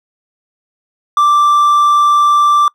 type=tone; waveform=triangle; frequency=1174.7 Hz; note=D6; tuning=in tune; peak=-5 dBFS; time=1.17-2.68 s; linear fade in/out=2 ms; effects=noise-tail reverb RT60 0.1 s tail -23 dB re dry